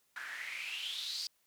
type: noise with band-pass filter sweep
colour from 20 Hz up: white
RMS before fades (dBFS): -41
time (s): 0.16-1.27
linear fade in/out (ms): 2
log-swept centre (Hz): 1500 to 4800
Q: 6.7
effects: white hiss -74 dBFS RMS until 1.46 s